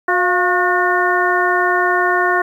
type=harmonic tone with a mistuned harmonic; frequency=362.6 Hz; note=F#4; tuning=35 cents flat; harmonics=1 / 2 / 3 / 4 / 5; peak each=-19 / -19 / -19 / -19 / -19 dBFS; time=0.08-2.42 s; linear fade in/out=5 ms; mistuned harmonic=2; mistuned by=-56 cents; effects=8-bit